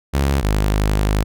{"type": "tone pair in turn", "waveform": "sawtooth", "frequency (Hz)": [69.3, 51.48], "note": ["C#2", "G#1"], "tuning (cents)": [0, -15], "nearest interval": "perfect fourth", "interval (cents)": 515, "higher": "first", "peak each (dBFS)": -11, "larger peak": "neither", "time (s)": [[0.13, 0.42], [0.42, 1.24]], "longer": "second", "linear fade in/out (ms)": 20, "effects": []}